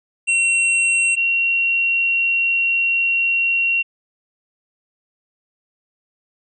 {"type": "tone pair in turn", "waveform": ["square", "sine"], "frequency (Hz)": [2730, 2742], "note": ["F7", "F7"], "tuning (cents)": [-40, -32], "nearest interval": "unison", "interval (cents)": 8, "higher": "second", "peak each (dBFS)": -15, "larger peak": "neither", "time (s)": [[0.27, 1.16], [1.16, 3.83]], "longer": "second", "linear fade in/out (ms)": 20, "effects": ["resampled to 24000 Hz"]}